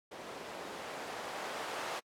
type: noise with low-pass filter sweep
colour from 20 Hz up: violet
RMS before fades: -43 dBFS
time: 0.11-2 s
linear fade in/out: 10 ms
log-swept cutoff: 470 to 830 Hz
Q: 1
effects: AAC 64 kbps